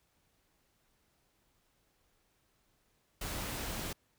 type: noise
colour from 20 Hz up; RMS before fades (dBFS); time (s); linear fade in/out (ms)
pink; -39; 3.21-3.93; 5
effects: pink hiss -74 dBFS RMS until 4.18 s